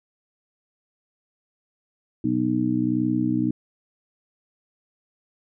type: harmonic tone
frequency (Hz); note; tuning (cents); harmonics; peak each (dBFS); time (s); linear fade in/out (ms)
61.7; B1; -1; 2 / 3 / 4 / 5; -29 / -30 / -24 / -23; 2.24-3.51; 5
effects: none